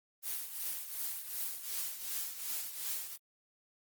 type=noise with tremolo; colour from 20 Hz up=blue; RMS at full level=-36 dBFS; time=0.22-3.18 s; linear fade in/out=50 ms; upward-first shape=triangle; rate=2.7 Hz; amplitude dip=70%; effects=Opus 24 kbps